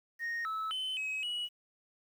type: tone with pitch steps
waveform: sine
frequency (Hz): 1859 / 1303 / 3050 / 2551 / 2922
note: A#6 / E6 / G7 / D#7 / F#7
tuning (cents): -5 / -20 / -48 / +43 / -22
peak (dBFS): -31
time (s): 0.19-1.49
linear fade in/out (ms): 50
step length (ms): 260
effects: tanh soft clip ceiling -32 dBFS + 10-bit